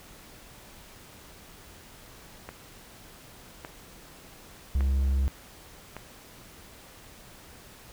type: click train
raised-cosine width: 0.5 ms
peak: -23 dBFS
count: 4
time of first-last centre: 2.49-5.966 s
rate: 0.863 Hz
type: tone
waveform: triangle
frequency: 67.3 Hz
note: C2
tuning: 49 cents sharp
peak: -20 dBFS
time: 4.75-5.28 s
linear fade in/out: 0 ms
effects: pink hiss -50 dBFS RMS until 7.92 s